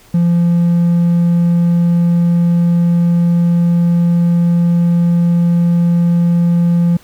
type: tone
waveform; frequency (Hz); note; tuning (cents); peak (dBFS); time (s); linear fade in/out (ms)
triangle; 171.8; F3; -28; -6; 0.14-6.97; 5
effects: tanh soft clip ceiling -2 dBFS + pink hiss -45 dBFS RMS until 7.03 s